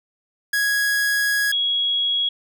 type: tone pair in turn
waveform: 45% pulse / sine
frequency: 1661.2 / 3322 Hz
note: G#6 / G#7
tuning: 0 / 0 cents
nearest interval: octave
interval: 1200 cents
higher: second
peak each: -18 dBFS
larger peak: neither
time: 0.53-1.52 / 1.52-2.29 s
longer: first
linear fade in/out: 5 ms
effects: none